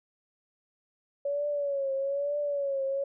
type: tone with vibrato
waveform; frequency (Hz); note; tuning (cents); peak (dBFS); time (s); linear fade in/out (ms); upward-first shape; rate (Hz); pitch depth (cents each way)
sine; 562; C#5; +24; -27; 1.25-3.04; 5; triangle; 1.1; 79
effects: none